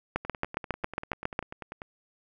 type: two click trains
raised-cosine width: 0.5 ms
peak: -12 / -23 dBFS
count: 10 / 17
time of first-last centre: 0.16-1.391 / 0.25-1.819 s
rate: 7.31 / 10.2 Hz
effects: none